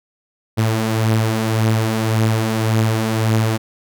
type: beating tone pair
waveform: sawtooth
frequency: 109.6 / 111.4 Hz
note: A2 / A2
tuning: -6 / +22 cents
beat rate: 1.8 Hz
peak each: -18 / -12 dBFS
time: 0.57-3.58 s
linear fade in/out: 20 ms
effects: none